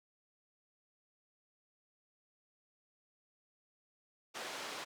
pink band-pass noise, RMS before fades -44 dBFS, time 4.34-4.85 s, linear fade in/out 20 ms, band 500 to 6100 Hz, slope 12 dB/octave, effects none

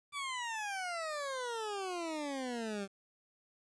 20% pulse exponential sweep, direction down, 1174.7 to 192.2 Hz, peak -32 dBFS, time 0.12-2.88 s, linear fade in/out 50 ms, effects resampled to 22050 Hz + 11-bit

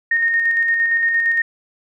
sine tone with tremolo, 1845 Hz, A#6, 18 cents flat, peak -13 dBFS, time 0.11-1.42 s, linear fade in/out 5 ms, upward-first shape square, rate 8.7 Hz, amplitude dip 30%, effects none

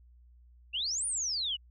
sine exponential two-way sweep, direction up then down, 2637 to 9600 to 2823 Hz, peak -30 dBFS, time 0.73-1.57 s, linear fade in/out 20 ms, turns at 1.06 s, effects added 60 Hz sine -55 dBFS peak until 1.7 s

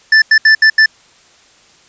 square tone bursts at uneven times, 1760 Hz, A6, in tune, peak -5 dBFS, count 5, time 0.12-0.22 / 0.31-0.38 / 0.45-0.55 / 0.62-0.7 / 0.78-0.86 s, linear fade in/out 5 ms, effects white hiss -47 dBFS RMS until 1.88 s + resampled to 16000 Hz

